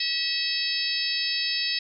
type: harmonic tone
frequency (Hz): 647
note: E5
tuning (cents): -32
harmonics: 3 / 4 / 5 / 6 / 7 / 8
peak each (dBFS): -34 / -32 / -36 / -30 / -30 / -30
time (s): 0-1.79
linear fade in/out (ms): 5
effects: none